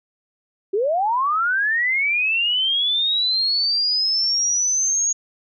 sine linear sweep, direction up, 370 to 6670 Hz, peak -17 dBFS, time 0.73-5.13 s, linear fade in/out 10 ms, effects none

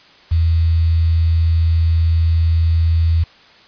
sine tone with quantisation, 82.41 Hz, E2, in tune, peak -11 dBFS, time 0.31-3.24 s, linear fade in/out 10 ms, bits 6, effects white hiss -46 dBFS RMS until 3.67 s + resampled to 11025 Hz

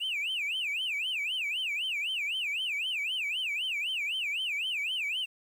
triangle tone with vibrato, 2656 Hz, E7, 12 cents sharp, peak -27 dBFS, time 0-5.26 s, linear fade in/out 20 ms, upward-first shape sine, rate 3.9 Hz, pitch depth 280 cents each way, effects tanh soft clip ceiling -25 dBFS + 10-bit

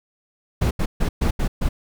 brown noise bursts at uneven times, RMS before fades -19 dBFS, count 6, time 0.61-0.71 / 0.79-0.86 / 1-1.09 / 1.21-1.31 / 1.39-1.48 / 1.61-1.69 s, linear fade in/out 10 ms, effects none

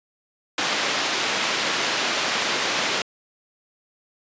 white band-pass noise, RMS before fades -24 dBFS, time 0.58-3.02 s, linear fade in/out 2 ms, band 230 to 3900 Hz, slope 12 dB/octave, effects resampled to 16000 Hz

